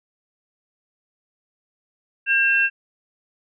sine tone pair together, 1606 / 2701 Hz, G6 / E7, +41 / +42 cents, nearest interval major sixth, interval 901 cents, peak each -18 dBFS, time 2.26-2.7 s, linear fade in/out 50 ms, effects none

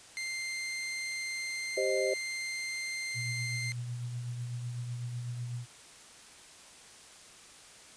sawtooth tone, 2093 Hz, C7, in tune, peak -31 dBFS, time 0.17-3.72 s, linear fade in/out 0 ms
sine chord, C minor, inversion second, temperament equal with one note detuned, 392 / 523.3 / 620.1 Hz, G4 / C5 / Eb5, 0 / 0 / -6 cents, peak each -32 / -31 / -33 dBFS, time 1.77-2.14 s, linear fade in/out 5 ms
sine tone with tremolo, 121.2 Hz, B2, 32 cents flat, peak -33 dBFS, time 3.14-5.66 s, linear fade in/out 50 ms, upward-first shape triangle, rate 8 Hz, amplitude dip 40%
effects white hiss -53 dBFS RMS until 7.96 s + resampled to 22050 Hz

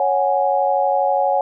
sine chord, C# suspended fourth, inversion none, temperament just, 554.4 / 739.2 / 831.5 Hz, C#5 / F#5 / G#5, 0 / -2 / +2 cents, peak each -19 dBFS, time 0-1.41 s, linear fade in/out 2 ms, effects none

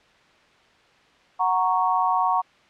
sine chord, F# major, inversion none, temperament equal, 740 / 932.3 / 1108.7 Hz, F#5 / A#5 / C#6, 0 / 0 / 0 cents, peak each -23 dBFS, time 1.39-2.42 s, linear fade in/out 20 ms, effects white hiss -56 dBFS RMS until 2.69 s + low-pass 3000 Hz 12 dB/octave

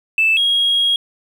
triangle tone pair in turn, 2637 / 3284 Hz, E7 / G#7, 0 / -20 cents, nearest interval major third, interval 380 cents, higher second, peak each -8 / -10 dBFS, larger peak first, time 0.18-0.37 / 0.37-0.96 s, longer second, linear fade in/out 2 ms, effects tanh soft clip ceiling -9 dBFS

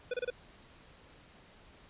square tone bursts, 493.9 Hz, B4, in tune, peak -32 dBFS, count 4, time 0.11-0.303 s, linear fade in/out 5 ms, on 28 ms, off 27 ms, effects pink hiss -58 dBFS RMS until 1.89 s + resampled to 8000 Hz

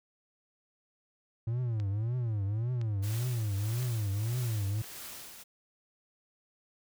triangle tone with vibrato, 111.1 Hz, A2, 17 cents sharp, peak -27 dBFS, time 1.47-4.82 s, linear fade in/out 5 ms, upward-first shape triangle, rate 1.8 Hz, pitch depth 250 cents each way
click train, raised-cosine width 0.2 ms, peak -31 dBFS, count 4, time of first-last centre 1.8-4.843 s, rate 0.986 Hz
white noise with tremolo, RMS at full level -43 dBFS, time 3.02-5.44 s, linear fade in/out 20 ms, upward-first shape triangle, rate 1.6 Hz, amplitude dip 55%
effects none

